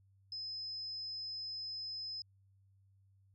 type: tone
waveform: sine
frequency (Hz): 5100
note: D#8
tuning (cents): +42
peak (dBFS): -40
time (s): 0.32-2.22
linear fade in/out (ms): 2
effects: added 97 Hz sine -65 dBFS peak until 3.34 s